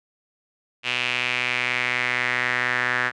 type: tone with band-pass filter sweep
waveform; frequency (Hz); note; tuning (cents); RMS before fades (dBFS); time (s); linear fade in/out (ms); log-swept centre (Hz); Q
sawtooth; 124.2; B2; +10; -24; 0.83-3.12; 50; 2700 to 1700; 4
effects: resampled to 22050 Hz